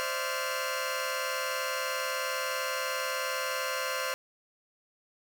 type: tone cluster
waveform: 15% pulse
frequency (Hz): 521 / 581 / 657 / 1406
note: C5 / D5 / E5 / F6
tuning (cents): -7 / -19 / -6 / +11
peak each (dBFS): -27 / -31 / -33 / -30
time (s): 0-4.14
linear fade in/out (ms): 0
effects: none